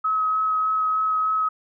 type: tone with vibrato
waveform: sine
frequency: 1278 Hz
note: D#6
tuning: 46 cents sharp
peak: -19 dBFS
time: 0.04-1.49 s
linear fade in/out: 10 ms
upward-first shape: sine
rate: 3.3 Hz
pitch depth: 10 cents each way
effects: none